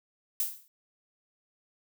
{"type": "noise with exponential decay", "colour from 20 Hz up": "violet", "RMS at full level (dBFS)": -26, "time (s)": [0.4, 0.68], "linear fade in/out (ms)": 1, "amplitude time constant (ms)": 60, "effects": []}